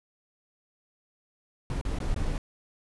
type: noise with dropouts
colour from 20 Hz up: brown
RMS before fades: -29 dBFS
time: 1.7-2.38 s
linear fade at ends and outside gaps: 1 ms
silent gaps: 1.813-1.851 / 1.987-2.002 / 2.144-2.162 s
effects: resampled to 24000 Hz